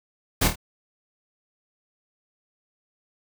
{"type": "noise with echo", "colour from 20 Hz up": "pink", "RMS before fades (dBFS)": -20, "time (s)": [0.41, 0.48], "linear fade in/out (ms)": 10, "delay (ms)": 26, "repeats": 3, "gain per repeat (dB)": -6, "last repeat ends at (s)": 0.558, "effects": []}